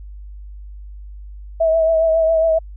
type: tone with vibrato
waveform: sine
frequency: 648 Hz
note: E5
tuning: 30 cents flat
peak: -12 dBFS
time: 1.6-2.59 s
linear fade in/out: 10 ms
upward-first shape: triangle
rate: 7.3 Hz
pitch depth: 38 cents each way
effects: added 50 Hz sine -32 dBFS peak until 2.76 s